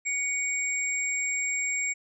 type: tone pair together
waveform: sine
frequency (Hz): 2235 / 7518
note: C#7 / A#8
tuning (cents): +14 / +14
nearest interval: octave + major sixth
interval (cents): 2100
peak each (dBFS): -28 / -30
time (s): 0.05-1.94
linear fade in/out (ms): 20
effects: none